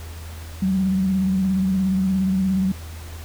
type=tone with vibrato; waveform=sine; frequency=189.5 Hz; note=F#3; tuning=42 cents sharp; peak=-17 dBFS; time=0.62-2.72 s; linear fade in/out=5 ms; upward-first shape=sine; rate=17 Hz; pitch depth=46 cents each way; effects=added 81 Hz sine -33 dBFS peak until 3.24 s + pink hiss -42 dBFS RMS until 3.24 s